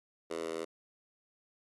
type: tone with high-pass filter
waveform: 10% pulse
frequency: 82 Hz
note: E2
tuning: 9 cents flat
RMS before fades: -38 dBFS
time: 0.3-0.65 s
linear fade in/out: 10 ms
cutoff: 430 Hz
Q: 2.3
effects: AAC 32 kbps